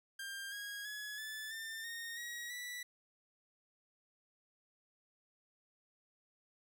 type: tone with pitch steps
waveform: sawtooth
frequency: 1595 / 1642.7 / 1691.8 / 1742.4 / 1794.5 / 1848.1 / 1903.4 / 1960.3 Hz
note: G6 / G#6 / G#6 / A6 / A6 / A#6 / A#6 / B6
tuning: +30 / -19 / +32 / -17 / +34 / -15 / +36 / -13 cents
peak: -39 dBFS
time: 0.19-2.83 s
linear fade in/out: 5 ms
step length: 330 ms
effects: none